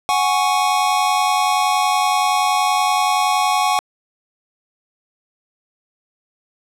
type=chord; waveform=square; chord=F# suspended second; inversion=none; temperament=equal; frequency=740 / 830.6 / 1108.7 Hz; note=F#5 / G#5 / C#6; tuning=0 / 0 / 0 cents; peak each=-20 dBFS; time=0.09-3.79 s; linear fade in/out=0 ms; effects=low-pass 12000 Hz 12 dB/octave